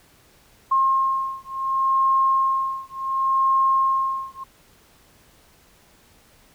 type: beating tone pair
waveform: sine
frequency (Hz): 1069 / 1069.69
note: C6 / C6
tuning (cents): +37 / +38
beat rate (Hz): 0.69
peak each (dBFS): -21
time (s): 0.71-4.44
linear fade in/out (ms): 10
effects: pink hiss -55 dBFS RMS until 6.54 s